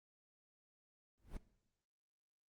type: noise with exponential growth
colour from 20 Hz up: brown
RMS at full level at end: -42 dBFS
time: 1.18-1.37 s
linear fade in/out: 2 ms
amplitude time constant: 41 ms
effects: noise-tail reverb RT60 0.9 s tail -18 dB re dry + Opus 24 kbps